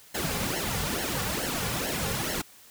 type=noise with flanger; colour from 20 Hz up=pink; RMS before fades=-30 dBFS; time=0.14-2.42 s; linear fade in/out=10 ms; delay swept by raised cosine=0.82 to 3.22 ms; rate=2.3 Hz; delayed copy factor=-0.75; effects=white hiss -53 dBFS RMS until 2.7 s